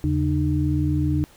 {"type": "tone cluster", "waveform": "sine", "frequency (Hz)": [81.6, 141.4, 302.5], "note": ["E2", "C#3", "D#4"], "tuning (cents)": [-17, 35, -49], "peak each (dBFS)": -23, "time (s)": [0.04, 1.24], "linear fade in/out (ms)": 0, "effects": ["pink hiss -52 dBFS RMS until 1.36 s"]}